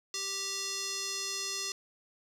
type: tone with band-pass filter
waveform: square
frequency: 392 Hz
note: G4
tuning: in tune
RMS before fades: -36 dBFS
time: 0.14-1.72 s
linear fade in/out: 2 ms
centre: 5500 Hz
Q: 2.6
effects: 10-bit